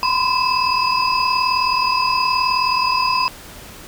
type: tone cluster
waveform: sine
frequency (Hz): 998 / 1037 / 2614 / 4947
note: B5 / C6 / E7 / D#8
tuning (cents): +18 / -16 / -15 / -11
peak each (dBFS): -20 / -19 / -23 / -22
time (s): 0.03-3.28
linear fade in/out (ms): 0
effects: pink hiss -38 dBFS RMS until 3.87 s